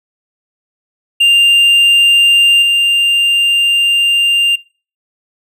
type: tone with level steps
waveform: triangle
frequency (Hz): 2794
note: F7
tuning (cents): 0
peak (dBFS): -4 / -7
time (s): 1.2-4.56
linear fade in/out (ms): 10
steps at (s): 2.62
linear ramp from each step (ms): 5
effects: noise-tail reverb RT60 0.4 s tail -23 dB re dry